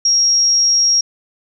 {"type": "tone", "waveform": "sine", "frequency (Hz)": 5600, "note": "F8", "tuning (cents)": 4, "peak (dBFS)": -10, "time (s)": [0.05, 1.01], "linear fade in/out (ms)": 5, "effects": []}